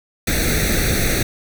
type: noise with comb filter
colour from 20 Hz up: pink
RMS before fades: -18 dBFS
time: 0.27-1.23 s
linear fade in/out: 5 ms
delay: 0.49 ms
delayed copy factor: +0.9
effects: none